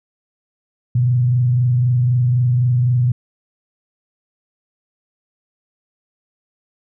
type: tone with frequency modulation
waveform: sine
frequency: 123.47 Hz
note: B2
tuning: in tune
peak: -12 dBFS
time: 0.95-3.12 s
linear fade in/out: 5 ms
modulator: 23.9 Hz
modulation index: 0.32
effects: none